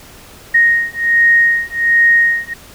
sine beating tone pair, 1864.7 / 1866 Hz, A#6 / A#6, 0 / +1 cents, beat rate 1.3 Hz, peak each -12 dBFS, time 0.54-2.54 s, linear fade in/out 10 ms, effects pink hiss -39 dBFS RMS until 2.74 s

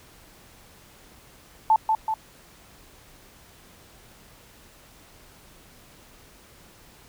sine tone with echo, 879 Hz, A5, 2 cents flat, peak -14 dBFS, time 1.7-1.76 s, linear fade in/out 2 ms, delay 190 ms, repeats 2, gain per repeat -4 dB, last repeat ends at 2.14 s, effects pink hiss -52 dBFS RMS until 7.08 s

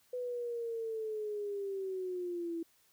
sine linear sweep, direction down, 500 to 329.6 Hz, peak -35 dBFS, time 0.13-2.63 s, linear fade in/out 5 ms, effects white hiss -69 dBFS RMS until 2.92 s

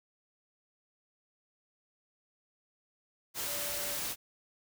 sine tone in noise, 581 Hz, D5, 19 cents flat, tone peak -44 dBFS, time 3.45-4 s, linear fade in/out 50 ms, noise white, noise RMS -36 dBFS, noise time 3.34-4.16 s, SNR -11 dB, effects none

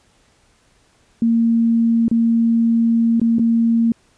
sine tone with dropouts, 230 Hz, A#3, 23 cents flat, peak -12 dBFS, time 1.22-3.92 s, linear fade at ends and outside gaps 2 ms, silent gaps 2.082-2.113 / 3.198-3.215 / 3.385-3.394 s, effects pink hiss -57 dBFS RMS until 4.17 s + resampled to 22050 Hz

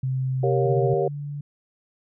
sine tone with pitch glide, 130.81 to 129.91 Hz, C3 to C3, 0 to -12 cents, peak -22 dBFS, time 0.03-0.94 s, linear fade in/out 5 ms, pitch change -12 cents, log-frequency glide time 0.23-0.66 s
sine chord, G half-diminished seventh, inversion none, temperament equal with one note detuned, 392 / 466.2 / 554.4 / 709 Hz, G4 / Bb4 / Db5 / F5, 0 / 0 / 0 / +26 cents, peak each -23 / -25 / -27 / -29 dBFS, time 0.43-1.08 s, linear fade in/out 5 ms
sine tone, 144.6 Hz, D3, 27 cents flat, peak -29 dBFS, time 0.65-1.41 s, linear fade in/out 5 ms
effects none

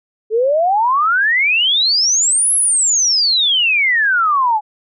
sine exponential two-way sweep, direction up then down, 423.2 to 11175 to 823 Hz, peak -11 dBFS, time 0.3-4.61 s, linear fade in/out 50 ms, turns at 2.54 s, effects none

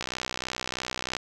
click train, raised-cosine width 0.2 ms, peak -13 dBFS, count 74, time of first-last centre 0.01-1.167 s, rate 63.1 Hz, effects none

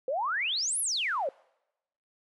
sine exponential two-way sweep, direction up then down, 493.9 to 11410 to 502 Hz, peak -27 dBFS, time 0.08-1.29 s, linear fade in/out 2 ms, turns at 0.8 s, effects noise-tail reverb RT60 0.9 s tail -26 dB re dry

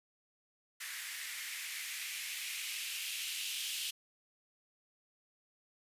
violet noise with band-pass filter sweep, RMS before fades -41 dBFS, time 0.8-3.91 s, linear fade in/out 10 ms, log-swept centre 1800 to 3000 Hz, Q 3, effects resampled to 32000 Hz

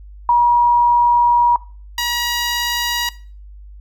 sine / 10% pulse tone pair in turn, 958 / 958 Hz, A#5 / A#5, +47 / +47 cents, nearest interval unison, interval 0 cents, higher neither, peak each -9 dBFS, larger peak neither, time 0.29-1.56 / 1.98-3.09 s, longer first, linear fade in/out 2 ms, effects noise-tail reverb RT60 0.4 s tail -20 dB re dry + added 50 Hz sine -35 dBFS peak until 3.8 s

